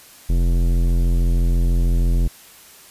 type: tone with tanh clipping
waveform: sine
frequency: 43.08 Hz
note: F1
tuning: 23 cents flat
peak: -16 dBFS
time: 0.29-2.28 s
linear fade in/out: 10 ms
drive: 16 dB
effects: white hiss -45 dBFS RMS until 2.9 s + resampled to 32000 Hz